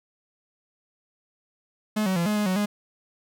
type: tone with pitch steps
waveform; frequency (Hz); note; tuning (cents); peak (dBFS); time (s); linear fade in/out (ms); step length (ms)
45% pulse; 213.6 / 188.2 / 170.5 / 210.8 / 209 / 185.6 / 206.8; G#3 / F#3 / F3 / G#3 / G#3 / F#3 / G#3; +49 / +30 / -41 / +26 / +11 / +6 / -7; -22; 1.96-2.66; 10; 100
effects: none